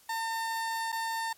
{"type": "tone with dropouts", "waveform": "30% pulse", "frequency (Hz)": 905, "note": "A5", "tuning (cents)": 48, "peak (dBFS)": -28, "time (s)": [0.09, 1.33], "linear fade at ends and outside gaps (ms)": 5, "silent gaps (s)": [0.92, 0.925], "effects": ["white hiss -60 dBFS RMS until 1.37 s", "MP3 64 kbps"]}